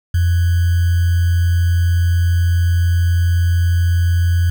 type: tone with sample-and-hold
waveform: sine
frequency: 86.4 Hz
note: F2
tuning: 18 cents flat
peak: -11 dBFS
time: 0.14-4.5 s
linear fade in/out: 5 ms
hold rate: 1575 Hz
effects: none